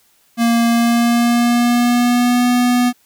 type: tone with pitch glide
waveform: square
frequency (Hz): 233.1 to 245.5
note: A#3 to B3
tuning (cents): 0 to -10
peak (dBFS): -12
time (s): 0.37-2.93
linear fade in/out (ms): 50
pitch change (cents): +90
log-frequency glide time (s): 0.67-2.47
effects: white hiss -56 dBFS RMS until 3.05 s